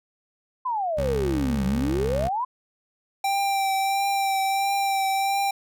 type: exponential two-way sweep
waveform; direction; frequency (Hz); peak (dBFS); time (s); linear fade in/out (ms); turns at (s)
sine; down then up; 1046.5 to 185 to 1046.5; -23; 0.65-2.45; 10; 1.66
type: tone with pitch glide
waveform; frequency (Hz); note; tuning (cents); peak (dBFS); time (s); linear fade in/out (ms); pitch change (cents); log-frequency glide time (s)
20% pulse; 68.1 to 66.81; C#2 to C2; -30 to +37; -21; 0.97-2.29; 20; -33; 1.79-2.17
type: tone with vibrato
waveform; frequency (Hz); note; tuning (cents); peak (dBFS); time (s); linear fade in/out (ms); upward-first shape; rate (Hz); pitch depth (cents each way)
square; 784; G5; 0; -22; 3.24-5.51; 5; triangle; 1.5; 25
effects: none